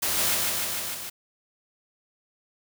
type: noise with echo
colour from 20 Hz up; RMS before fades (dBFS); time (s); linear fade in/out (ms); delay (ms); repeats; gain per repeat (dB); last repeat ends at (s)
white; -26; 0.02-0.35; 10; 150; 5; -2; 1.1
effects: none